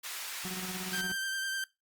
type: high-pass noise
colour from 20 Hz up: pink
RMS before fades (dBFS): -40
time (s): 0.03-1.02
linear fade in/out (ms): 20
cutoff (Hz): 1500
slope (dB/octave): 12
type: tone with tremolo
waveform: 35% pulse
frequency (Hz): 185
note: F#3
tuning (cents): 0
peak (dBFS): -35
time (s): 0.45-1.12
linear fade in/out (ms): 0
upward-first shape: square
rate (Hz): 17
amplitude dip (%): 45
type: tone with vibrato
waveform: sawtooth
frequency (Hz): 1568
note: G6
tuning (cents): 0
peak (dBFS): -29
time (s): 0.93-1.64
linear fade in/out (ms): 2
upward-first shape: sine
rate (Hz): 10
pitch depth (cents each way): 20
effects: noise-tail reverb RT60 0.2 s tail -19 dB re dry + Opus 48 kbps